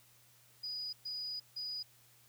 sine tone bursts at uneven times, 4935 Hz, D#8, 15 cents flat, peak -38 dBFS, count 3, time 0.63-0.93 / 1.05-1.4 / 1.56-1.83 s, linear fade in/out 10 ms, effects added 120 Hz sine -70 dBFS peak until 2.28 s + white hiss -65 dBFS RMS until 2.28 s

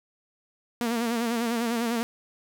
sawtooth tone with vibrato, 233.1 Hz, A#3, in tune, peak -21 dBFS, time 0.81-2.03 s, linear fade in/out 0 ms, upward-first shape sine, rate 10 Hz, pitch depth 64 cents each way, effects 10-bit

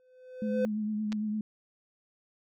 triangle tone with exponential growth, 509 Hz, C5, 48 cents flat, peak -22 dBFS, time 0-0.65 s, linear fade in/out 0 ms, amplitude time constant 140 ms
sine tone with vibrato, 213 Hz, G#3, 44 cents sharp, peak -29 dBFS, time 0.42-1.41 s, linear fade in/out 2 ms, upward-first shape triangle, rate 8.8 Hz, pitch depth 38 cents each way
clicks, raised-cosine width 0.2 ms, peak -23 dBFS, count 2, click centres 1.121 / 1.127 s
effects none

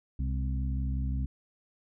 harmonic tone with a mistuned harmonic, 65.41 Hz, C2, in tune, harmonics 1 / 2 / 3 / 4, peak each -29 / -35 / -41 / -42 dBFS, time 0.19-1.26 s, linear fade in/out 5 ms, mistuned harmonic 3, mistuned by +57 cents, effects none

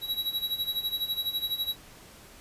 square tone with tremolo, 3881 Hz, B7, 31 cents flat, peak -26 dBFS, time 0.01-1.76 s, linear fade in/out 50 ms, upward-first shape sine, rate 12 Hz, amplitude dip 80%, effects pink hiss -51 dBFS RMS until 2.4 s + resampled to 32000 Hz

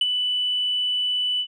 sine tone with ADSR envelope, 2981 Hz, F#7, 12 cents sharp, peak -13 dBFS, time 0.01-1.47 s, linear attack 4 ms, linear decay 29 ms, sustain -7 dB, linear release 71 ms, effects tanh soft clip ceiling -14 dBFS

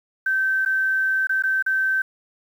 sine tone with dropouts, 1548 Hz, G6, 22 cents flat, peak -18 dBFS, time 0.26-2.02 s, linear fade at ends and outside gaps 5 ms, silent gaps 0.651-0.659 / 1.271-1.293 / 1.424-1.436 / 1.625-1.662 s, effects 8-bit

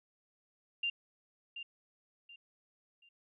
sine tone with echo, 2788 Hz, F7, 4 cents flat, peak -31 dBFS, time 0.83-0.9 s, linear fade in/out 5 ms, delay 730 ms, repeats 3, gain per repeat -10 dB, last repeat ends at 3.09 s, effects none

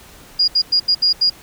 sine tone bursts at uneven times, 4859 Hz, D#8, 42 cents flat, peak -11 dBFS, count 6, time 0.39-0.48 / 0.55-0.62 / 0.72-0.8 / 0.88-0.95 / 1.02-1.13 / 1.21-1.3 s, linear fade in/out 10 ms, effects pink hiss -43 dBFS RMS until 1.42 s

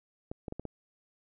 clicks, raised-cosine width 2 ms, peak -24 dBFS, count 5, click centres 0.315 / 0.482 / 0.524 / 0.596 / 0.653 s, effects none

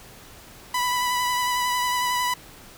sawtooth tone with vibrato, 990 Hz, B5, 4 cents sharp, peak -18 dBFS, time 0.74-2.34 s, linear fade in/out 5 ms, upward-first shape triangle, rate 11 Hz, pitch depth 22 cents each way, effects pink hiss -46 dBFS RMS until 2.77 s

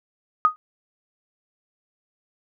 sine tone with exponential decay, 1244.5 Hz, D#6, in tune, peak -9 dBFS, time 0.45-0.56 s, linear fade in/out 0 ms, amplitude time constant 23 ms, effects none

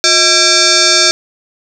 sine tone with frequency modulation, 357.9 Hz, F4, 42 cents sharp, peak -6 dBFS, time 0.04-1.11 s, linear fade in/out 0 ms, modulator 992 Hz, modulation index 6.2, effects none

